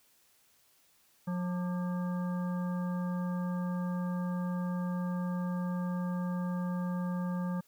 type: harmonic tone with a mistuned harmonic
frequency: 179.2 Hz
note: F3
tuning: 45 cents sharp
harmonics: 1 / 3 / 5 / 7 / 9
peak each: -31 / -44 / -46 / -47 / -52 dBFS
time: 1.27-7.61 s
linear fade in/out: 10 ms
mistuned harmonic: 7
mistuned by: -92 cents
effects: white hiss -67 dBFS RMS until 7.67 s